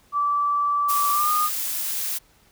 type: tone with pitch glide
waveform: sine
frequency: 1160 to 1222.6 Hz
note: D6 to D#6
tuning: -22 to -31 cents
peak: -19 dBFS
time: 0.12-1.5 s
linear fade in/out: 50 ms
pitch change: +91 cents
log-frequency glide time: 1.11-1.31 s
type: noise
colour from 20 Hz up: blue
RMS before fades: -27 dBFS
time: 0.88-2.19 s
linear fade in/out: 20 ms
effects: pink hiss -58 dBFS RMS until 2.51 s